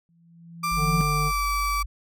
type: tone with exponential growth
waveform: sine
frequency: 168.1 Hz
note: E3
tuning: 34 cents sharp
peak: -20 dBFS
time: 0.09-1.01 s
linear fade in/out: 0 ms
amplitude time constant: 200 ms
type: tone with pitch glide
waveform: 35% pulse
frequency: 1181 to 1154.7 Hz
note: D6 to D6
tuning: +9 to -30 cents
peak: -22 dBFS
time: 0.63-1.83 s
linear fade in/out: 10 ms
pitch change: -39 cents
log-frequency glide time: 1.07-1.47 s
type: tone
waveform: sine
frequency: 48.22 Hz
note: G1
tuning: 28 cents flat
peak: -28 dBFS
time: 0.71-1.86 s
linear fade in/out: 10 ms
type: harmonic tone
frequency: 150 Hz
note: D3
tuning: 37 cents sharp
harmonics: 1 / 3 / 5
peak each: -25 / -35 / -39 dBFS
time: 0.76-1.32 s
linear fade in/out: 50 ms
effects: none